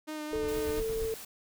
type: tone with vibrato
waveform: sawtooth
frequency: 305.6 Hz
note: D#4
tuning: 31 cents flat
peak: -32 dBFS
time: 0.07-0.81 s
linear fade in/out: 20 ms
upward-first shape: sine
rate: 4.4 Hz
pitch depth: 20 cents each way
type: noise with tremolo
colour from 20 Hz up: brown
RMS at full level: -39 dBFS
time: 0.31-1.14 s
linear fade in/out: 50 ms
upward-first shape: square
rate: 8.7 Hz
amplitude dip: 50%
type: tone with pitch glide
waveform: sine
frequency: 440 to 446.7 Hz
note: A4 to A4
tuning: 0 to +26 cents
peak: -30 dBFS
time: 0.33-1.14 s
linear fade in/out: 0 ms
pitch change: +26 cents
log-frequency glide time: 0.6-0.89 s
type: noise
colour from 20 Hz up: white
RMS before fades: -45 dBFS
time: 0.48-1.25 s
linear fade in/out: 5 ms
effects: none